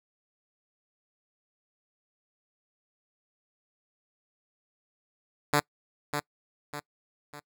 5% pulse tone with echo, 146.83 Hz, D3, in tune, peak -10 dBFS, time 5.53-5.6 s, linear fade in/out 5 ms, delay 600 ms, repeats 3, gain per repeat -7 dB, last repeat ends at 7.4 s, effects noise-tail reverb RT60 0.1 s tail -24 dB re dry

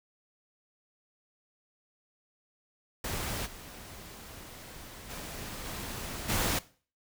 pink noise with level steps, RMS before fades -35 / -47 / -41 / -39 / -29 dBFS, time 3.04-6.59 s, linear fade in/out 5 ms, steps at 3.45 / 5.09 / 5.64 / 6.28 s, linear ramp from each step 20 ms, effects noise-tail reverb RT60 0.4 s tail -18 dB re dry

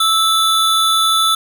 square tone pair together, 1313 / 3508 Hz, E6 / A7, -7 / -6 cents, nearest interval octave + perfect fourth, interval 1701 cents, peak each -15 dBFS, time 0-1.35 s, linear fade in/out 5 ms, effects none

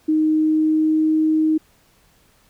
sine tone with pitch glide, 311.1 to 313.3 Hz, D#4 to D#4, 0 to +12 cents, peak -14 dBFS, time 0.08-1.58 s, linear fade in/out 10 ms, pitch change +12 cents, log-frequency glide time 0.3-1.15 s, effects pink hiss -57 dBFS RMS until 2.49 s

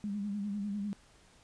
sine tone with vibrato, 203.6 Hz, G#3, 34 cents flat, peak -33 dBFS, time 0.04-0.93 s, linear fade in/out 0 ms, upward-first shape sine, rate 10 Hz, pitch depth 57 cents each way, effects pink hiss -62 dBFS RMS until 1.43 s + resampled to 22050 Hz

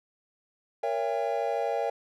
triangle chord, A# diminished seventh, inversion none, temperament just, 466.2 / 559.4 / 671.3 / 805.5 Hz, A#4 / C#5 / E5 / G5, 0 / +16 / +31 / +47 cents, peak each -30 dBFS, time 0.83-1.9 s, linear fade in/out 5 ms, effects none

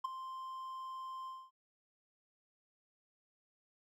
triangle tone with ADSR envelope, 1046.5 Hz, C6, in tune, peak -28 dBFS, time 0.04-1.51 s, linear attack 10 ms, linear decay 11 ms, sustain -12 dB, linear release 240 ms, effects MP3 96 kbps

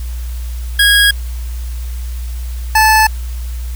25% pulse tone pair in turn, 1646 / 871.9 Hz, G#6 / A5, -16 / -16 cents, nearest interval major seventh, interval 1100 cents, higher first, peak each -3 dBFS, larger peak neither, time 0.79-1.11 / 2.75-3.07 s, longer neither, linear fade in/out 5 ms, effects added 60 Hz sine -19 dBFS peak until 3.75 s + white hiss -38 dBFS RMS until 3.75 s

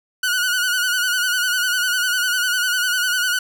sawtooth tone with vibrato, 1472 Hz, F#6, 9 cents flat, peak -14 dBFS, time 0.23-3.39 s, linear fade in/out 5 ms, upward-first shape sine, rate 10 Hz, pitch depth 60 cents each way, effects none

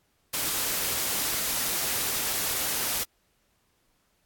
white noise, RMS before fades -28 dBFS, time 0.33-3.04 s, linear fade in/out 10 ms, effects pink hiss -70 dBFS RMS until 4.25 s + AAC 64 kbps

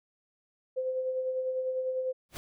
sine tone with tremolo, 516 Hz, C5, 24 cents flat, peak -27 dBFS, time 0.76-2.13 s, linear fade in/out 20 ms, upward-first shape sine, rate 10 Hz, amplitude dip 40%
pink noise with exponential growth, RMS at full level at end -36 dBFS, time 2.29-2.37 s, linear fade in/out 0 ms, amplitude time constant 16 ms
effects none

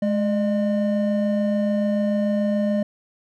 triangle tone pair together, 210.3 / 604 Hz, G#3 / D5, +22 / +48 cents, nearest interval octave + tritone, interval 1826 cents, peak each -18 / -22 dBFS, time 0.02-2.83 s, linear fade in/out 5 ms, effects none

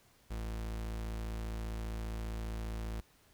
40% pulse tone, 55 Hz, A1, in tune, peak -36 dBFS, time 0.3-3.01 s, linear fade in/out 10 ms, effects pink hiss -66 dBFS RMS until 3.33 s

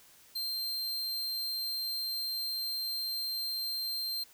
45% pulse tone, 4162 Hz, C8, 10 cents flat, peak -32 dBFS, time 0.35-4.24 s, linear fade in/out 10 ms, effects white hiss -59 dBFS RMS until 4.33 s

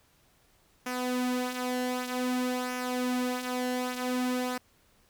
sawtooth tone with flanger, 250.6 Hz, B3, 25 cents sharp, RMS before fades -31 dBFS, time 0.86-4.58 s, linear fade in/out 5 ms, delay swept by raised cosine 0.24 to 4.84 ms, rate 0.53 Hz, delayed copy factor -0.55, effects pink hiss -65 dBFS RMS until 5.09 s

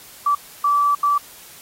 sine tone bursts at uneven times, 1157 Hz, D6, 26 cents flat, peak -14 dBFS, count 3, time 0.26-0.35 / 0.64-0.95 / 1.03-1.18 s, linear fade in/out 5 ms, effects white hiss -43 dBFS RMS until 1.61 s + AAC 48 kbps

